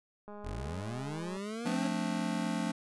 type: click train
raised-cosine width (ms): 1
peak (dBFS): -34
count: 226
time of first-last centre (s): 0.28-1.367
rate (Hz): 207
type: linear sweep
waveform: 25% pulse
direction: up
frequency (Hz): 37.48 to 277.8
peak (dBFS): -33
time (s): 0.44-1.88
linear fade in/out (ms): 10
type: chord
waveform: square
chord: D minor seventh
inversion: first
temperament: just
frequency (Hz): 176.2 / 220.2 / 264.3 / 293.7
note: F3 / A3 / C4 / D4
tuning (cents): +16 / +2 / +18 / 0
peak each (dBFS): -37 / -36 / -40 / -39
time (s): 1.65-2.72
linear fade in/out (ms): 10
effects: resampled to 24000 Hz